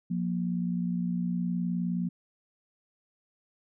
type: tone pair together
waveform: sine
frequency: 177.3 / 236.7 Hz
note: F3 / A#3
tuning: +26 / +27 cents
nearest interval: perfect fourth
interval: 501 cents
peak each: -28 / -33 dBFS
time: 0.1-2.09 s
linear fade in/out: 10 ms
effects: none